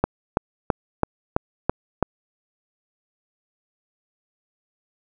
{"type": "click train", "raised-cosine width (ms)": 1, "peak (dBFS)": -3, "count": 7, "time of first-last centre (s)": [0.04, 2.027], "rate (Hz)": 3.02, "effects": []}